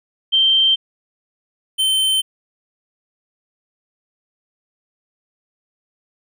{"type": "tone pair in turn", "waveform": ["sine", "square"], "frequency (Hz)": [3136, 3093], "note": ["G7", "G7"], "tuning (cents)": [0, -24], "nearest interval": "unison", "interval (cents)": 24, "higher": "first", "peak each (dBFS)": [-11, -15], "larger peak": "first", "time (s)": [[0.32, 0.76], [1.78, 2.22]], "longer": "neither", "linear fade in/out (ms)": 20, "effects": []}